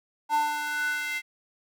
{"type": "tone with high-pass filter sweep", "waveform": "square", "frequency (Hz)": 297.4, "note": "D4", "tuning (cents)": 22, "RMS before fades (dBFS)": -28, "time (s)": [0.29, 1.22], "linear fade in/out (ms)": 50, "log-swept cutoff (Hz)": [840, 2100], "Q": 5.5, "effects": []}